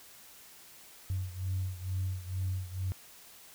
sine beating tone pair, 92.5 / 94.7 Hz, F#2 / F#2, 0 / +41 cents, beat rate 2.2 Hz, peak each -33 / -36 dBFS, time 1.1-2.92 s, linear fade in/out 0 ms, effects tanh soft clip ceiling -25 dBFS + white hiss -54 dBFS RMS until 3.54 s

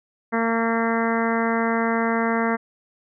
harmonic tone with a mistuned harmonic, 228.6 Hz, A#3, 34 cents flat, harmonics 1 / 2 / 3 / 4 / 5 / 6 / 7 / 8 / 9, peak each -23 / -26 / -28 / -29 / -30 / -31 / -31 / -32 / -33 dBFS, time 0.32-2.57 s, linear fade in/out 20 ms, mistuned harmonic 9, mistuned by -18 cents, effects none

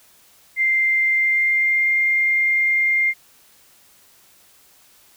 sine tone with pitch glide, 2093 to 2110 Hz, C7 to C7, 0 to +14 cents, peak -15 dBFS, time 0.56-3.14 s, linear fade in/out 50 ms, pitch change +14 cents, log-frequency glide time 1.12-1.91 s, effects white hiss -53 dBFS RMS until 5.16 s

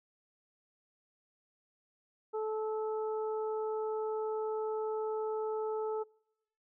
harmonic tone, 434.7 Hz, A4, 21 cents flat, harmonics 1 / 2 / 3, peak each -33 / -41 / -46 dBFS, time 2.33-6.04 s, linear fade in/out 20 ms, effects noise-tail reverb RT60 0.9 s tail -26 dB re dry

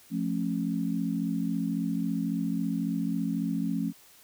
sine chord, F augmented, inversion none, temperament just, 174.61 / 218.3 / 272.8 Hz, F3 / A3 / C#4, 0 / -13 / -28 cents, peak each -31 dBFS, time 0.1-3.93 s, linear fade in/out 50 ms, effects white hiss -56 dBFS RMS until 4.23 s

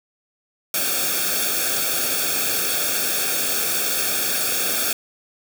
white noise with comb filter, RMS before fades -22 dBFS, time 0.74-4.93 s, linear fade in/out 2 ms, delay 1 ms, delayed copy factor -0.9, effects none

